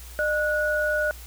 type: tone pair together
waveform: sine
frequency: 605.9 / 1463 Hz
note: D#5 / F#6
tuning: -46 / -20 cents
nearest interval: octave + minor third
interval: 1526 cents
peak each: -24 dBFS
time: 0.19-1.11 s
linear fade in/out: 0 ms
effects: added 60 Hz sine -40 dBFS peak until 1.26 s + white hiss -46 dBFS RMS until 1.26 s